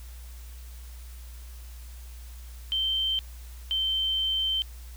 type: tone pair in turn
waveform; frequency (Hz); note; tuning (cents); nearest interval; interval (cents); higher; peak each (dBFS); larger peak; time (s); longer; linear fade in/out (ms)
sine; 3118 / 3107; G7 / G7; -10 / -16; unison; 6; first; -24; neither; 2.72-3.19 / 3.71-4.62; second; 0
effects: added 60 Hz sine -40 dBFS peak until 4.96 s + white hiss -53 dBFS RMS until 4.96 s